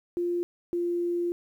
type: tone pair in turn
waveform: sine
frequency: 349.2 / 347.5 Hz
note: F4 / F4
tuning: 0 / -9 cents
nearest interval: unison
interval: 9 cents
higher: first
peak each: -25 dBFS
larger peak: neither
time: 0.17-0.43 / 0.73-1.32 s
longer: second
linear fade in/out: 0 ms
effects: 10-bit